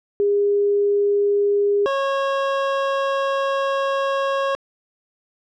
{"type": "tone pair in turn", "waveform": ["sine", "25% pulse"], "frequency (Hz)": [406.6, 547.6], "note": ["G#4", "C#5"], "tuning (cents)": [-37, -21], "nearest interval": "perfect fourth", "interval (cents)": 516, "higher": "second", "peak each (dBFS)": -15, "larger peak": "neither", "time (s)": [[0.2, 1.86], [1.86, 4.55]], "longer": "second", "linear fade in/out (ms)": 0, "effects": ["low-pass 3000 Hz 12 dB/octave"]}